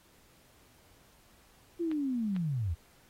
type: linear sweep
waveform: sine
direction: down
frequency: 349.2 to 73.42 Hz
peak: -29 dBFS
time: 1.79-2.75 s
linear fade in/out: 20 ms
type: clicks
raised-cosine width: 0.3 ms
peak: -30 dBFS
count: 2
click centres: 1.915 / 2.364 s
effects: pink hiss -63 dBFS RMS until 3.09 s + AAC 48 kbps

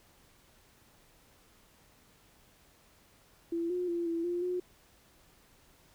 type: tone with pitch steps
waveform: sine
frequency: 336.6 / 358.9 / 342.6 / 334 / 350 / 360.5 Hz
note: E4 / F4 / F4 / E4 / F4 / F#4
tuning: +36 / +47 / -33 / +23 / +4 / -45 cents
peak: -30 dBFS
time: 3.52-4.6 s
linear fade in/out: 5 ms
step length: 180 ms
effects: pink hiss -63 dBFS RMS until 5.94 s

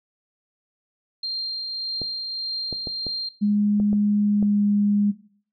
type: tone with tremolo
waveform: sine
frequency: 4186 Hz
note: C8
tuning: in tune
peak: -24 dBFS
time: 1.23-3.29 s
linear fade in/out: 5 ms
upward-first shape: triangle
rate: 1.7 Hz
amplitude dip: 30%
type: clicks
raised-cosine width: 2 ms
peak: -19 dBFS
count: 7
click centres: 2.017 / 2.727 / 2.872 / 3.067 / 3.8 / 3.93 / 4.427 s
type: tone with pitch glide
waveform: sine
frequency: 206.8 to 205 Hz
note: G#3 to G#3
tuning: -7 to -22 cents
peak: -17 dBFS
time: 3.41-5.12 s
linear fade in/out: 20 ms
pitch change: -15 cents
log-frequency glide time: 4.22-4.64 s
effects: noise-tail reverb RT60 0.5 s tail -17 dB re dry

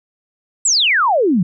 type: exponential sweep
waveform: sine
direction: down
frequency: 8210 to 161.9 Hz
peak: -11 dBFS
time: 0.65-1.43 s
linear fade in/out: 5 ms
effects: none

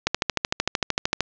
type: click train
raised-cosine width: 0.2 ms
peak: -3 dBFS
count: 16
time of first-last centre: 0.07-1.206 s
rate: 13.2 Hz
effects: resampled to 16000 Hz + 7-bit

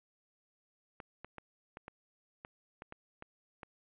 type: clicks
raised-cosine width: 0.5 ms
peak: -30 dBFS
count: 10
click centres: 1.002 / 1.246 / 1.383 / 1.771 / 1.881 / 2.449 / 2.821 / 2.924 / 3.224 / 3.632 s
effects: resampled to 8000 Hz

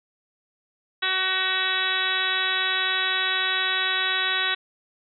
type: harmonic tone with a mistuned harmonic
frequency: 375.9 Hz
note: F#4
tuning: 27 cents sharp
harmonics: 1 / 2 / 3 / 4 / 5 / 6 / 7 / 8 / 9 / 10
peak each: -39 / -37 / -32 / -28 / -28 / -35 / -32 / -37 / -29 / -28 dBFS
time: 1.02-4.55 s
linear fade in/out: 10 ms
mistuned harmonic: 10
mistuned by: +33 cents
effects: none

